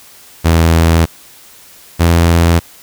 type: tone pair in turn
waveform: sawtooth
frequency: 82.41 / 84.34 Hz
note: E2 / E2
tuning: 0 / +40 cents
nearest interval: unison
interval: 40 cents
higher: second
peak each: -3 dBFS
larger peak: neither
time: 0.44-1.06 / 1.99-2.6 s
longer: first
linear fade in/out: 20 ms
effects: white hiss -40 dBFS RMS until 2.82 s